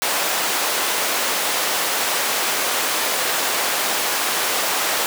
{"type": "high-pass noise", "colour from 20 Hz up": "pink", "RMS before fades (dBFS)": -21, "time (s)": [0.02, 5.06], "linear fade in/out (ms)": 0, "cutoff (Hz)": 570, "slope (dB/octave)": 12, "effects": []}